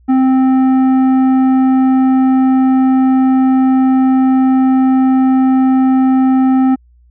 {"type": "tone with tanh clipping", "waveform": "sine", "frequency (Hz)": 261.6, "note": "C4", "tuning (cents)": 0, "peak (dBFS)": -9, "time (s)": [0.08, 6.76], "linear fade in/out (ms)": 20, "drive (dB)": 10, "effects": ["added 60 Hz sine -44 dBFS peak until 7.1 s"]}